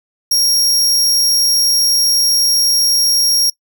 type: tone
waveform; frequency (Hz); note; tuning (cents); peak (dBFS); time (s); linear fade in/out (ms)
sawtooth; 5588; F8; 0; -8; 0.31-3.5; 5
effects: noise-tail reverb RT60 0.1 s tail -23 dB re dry